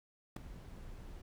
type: noise with ADSR envelope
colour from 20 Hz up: brown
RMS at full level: -31 dBFS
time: 0.36-1.22 s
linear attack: 6 ms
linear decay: 4 ms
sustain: -18 dB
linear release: 11 ms
effects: none